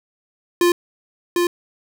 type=tone with echo; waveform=square; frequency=349.4 Hz; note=F4; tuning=1 cent sharp; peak=-13 dBFS; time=0.61-0.72 s; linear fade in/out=2 ms; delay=750 ms; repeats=1; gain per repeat=-3 dB; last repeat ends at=1.47 s; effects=none